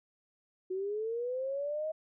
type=linear sweep; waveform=sine; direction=up; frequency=366.1 to 635 Hz; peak=-32 dBFS; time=0.7-1.92 s; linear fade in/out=10 ms; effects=none